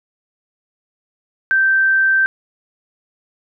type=tone; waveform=sine; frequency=1560 Hz; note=G6; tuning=9 cents flat; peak=-11 dBFS; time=1.51-2.26 s; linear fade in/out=0 ms; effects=none